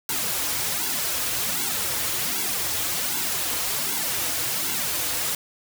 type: noise with flanger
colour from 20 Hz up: white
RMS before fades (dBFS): -26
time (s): 0.09-5.35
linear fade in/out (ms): 2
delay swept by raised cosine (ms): 1.6 to 5.3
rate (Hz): 1.3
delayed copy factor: -0.95
effects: none